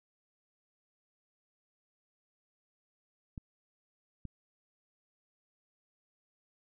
clicks, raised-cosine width 5 ms, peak -29 dBFS, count 2, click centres 3.378 / 4.253 s, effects none

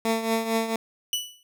15% pulse tone with tremolo, 225.2 Hz, A3, 40 cents sharp, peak -14 dBFS, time 0.05-0.76 s, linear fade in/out 2 ms, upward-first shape triangle, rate 4.4 Hz, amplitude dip 70%
sawtooth tone with exponential decay, 2960 Hz, F#7, in tune, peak -18 dBFS, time 1.13-1.43 s, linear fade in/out 1 ms, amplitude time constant 65 ms
effects none

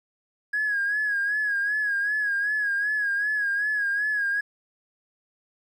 triangle tone with vibrato, 1661.2 Hz, G#6, in tune, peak -19 dBFS, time 0.53-4.41 s, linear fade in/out 10 ms, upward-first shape sine, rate 2.6 Hz, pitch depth 61 cents each way, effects tanh soft clip ceiling -20 dBFS

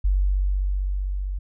sine tone with level ramp, 47.76 Hz, G1, 44 cents flat, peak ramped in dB -16 to -25 dBFS, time 0.04-1.39 s, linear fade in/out 10 ms, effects none

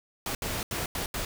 pink noise bursts at uneven times, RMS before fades -32 dBFS, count 5, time 0.26-0.35 / 0.42-0.63 / 0.71-0.86 / 0.95-1.06 / 1.14-1.25 s, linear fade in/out 2 ms, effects none

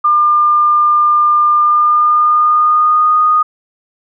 sine tone with pitch glide, 1200 to 1235.2 Hz, D6 to D#6, +37 to -13 cents, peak -7 dBFS, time 0.04-3.43 s, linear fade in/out 10 ms, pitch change +50 cents, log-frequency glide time 1.56-3.19 s, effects none

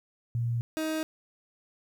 sine / 30% pulse tone pair in turn, 117.9 / 314.8 Hz, A#2 / D#4, +20 / +20 cents, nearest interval octave + perfect fourth, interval 1700 cents, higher second, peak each -26 dBFS, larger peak neither, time 0.35-0.61 / 0.77-1.03 s, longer neither, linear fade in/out 0 ms, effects 11-bit

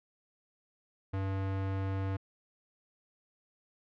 square tone, 96.6 Hz, G2, 25 cents flat, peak -32 dBFS, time 1.13-2.17 s, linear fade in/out 10 ms, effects low-pass 2000 Hz 12 dB/octave

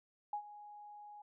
sine tone with ADSR envelope, 830.6 Hz, G#5, in tune, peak -34 dBFS, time 0.33-1.22 s, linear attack 3 ms, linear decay 84 ms, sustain -16 dB, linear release 5 ms, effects none

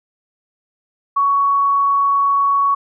sine tone, 1118 Hz, C#6, 14 cents sharp, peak -12 dBFS, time 1.16-2.75 s, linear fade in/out 10 ms, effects none

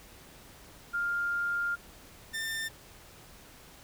sine / sawtooth tone pair in turn, 1402 / 1795.2 Hz, F6 / A6, +6 / +34 cents, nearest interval major third, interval 428 cents, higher second, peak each -28 / -29 dBFS, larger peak first, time 0.93-1.76 / 2.33-2.69 s, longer first, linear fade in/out 20 ms, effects pink hiss -53 dBFS RMS until 3.83 s

